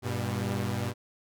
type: tone cluster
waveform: sawtooth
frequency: 98.7 / 121 / 198.4 Hz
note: G2 / B2 / G3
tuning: +12 / -35 / +21 cents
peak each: -29 / -28 / -33 dBFS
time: 0.02-0.94 s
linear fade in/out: 50 ms
effects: none